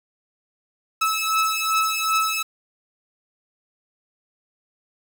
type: beating tone pair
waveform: sawtooth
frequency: 1300 / 1302.6 Hz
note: E6 / E6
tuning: -24 / -21 cents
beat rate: 2.6 Hz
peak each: -19 dBFS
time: 1.01-2.43 s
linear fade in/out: 10 ms
effects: 7-bit